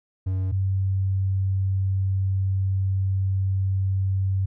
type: tone pair in turn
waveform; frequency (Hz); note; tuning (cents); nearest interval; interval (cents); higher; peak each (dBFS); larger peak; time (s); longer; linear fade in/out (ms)
triangle / sine; 94 / 95.98; F#2 / G2; +28 / -36; unison; 36; second; -20; neither; 0.26-0.52 / 0.52-4.46; second; 10
effects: none